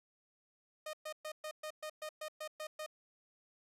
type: tone bursts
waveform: sawtooth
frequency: 616 Hz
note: D#5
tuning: 17 cents flat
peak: -37 dBFS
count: 11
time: 0.86-2.863 s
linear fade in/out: 5 ms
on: 73 ms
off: 120 ms
effects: resampled to 32000 Hz